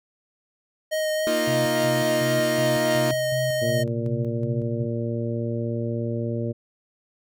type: tone with vibrato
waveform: square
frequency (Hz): 622.3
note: D#5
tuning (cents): 0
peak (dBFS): -23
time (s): 0.91-3.84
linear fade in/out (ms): 20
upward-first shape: triangle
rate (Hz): 3.7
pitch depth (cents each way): 13
type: chord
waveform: sawtooth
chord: Bb suspended fourth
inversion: none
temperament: equal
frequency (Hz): 233.1 / 311.1 / 349.2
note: Bb3 / Eb4 / F4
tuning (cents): 0 / 0 / 0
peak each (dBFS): -25 / -24 / -25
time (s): 1.27-3.11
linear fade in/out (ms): 0
type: tone with tremolo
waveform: sine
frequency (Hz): 129.9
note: C3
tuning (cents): -12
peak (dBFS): -26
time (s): 1.47-4.86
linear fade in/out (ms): 10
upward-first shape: square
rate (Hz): 2.7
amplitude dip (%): 55
type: harmonic tone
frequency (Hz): 116.54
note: A#2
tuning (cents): 0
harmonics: 1 / 2 / 3 / 4 / 5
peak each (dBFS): -27 / -30 / -32 / -33 / -34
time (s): 3.61-6.53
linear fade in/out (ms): 20
effects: none